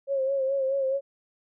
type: tone with vibrato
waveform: sine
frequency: 540 Hz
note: C#5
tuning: 45 cents flat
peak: -23 dBFS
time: 0.07-1.01 s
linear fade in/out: 50 ms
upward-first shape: sine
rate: 4.7 Hz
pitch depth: 47 cents each way
effects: none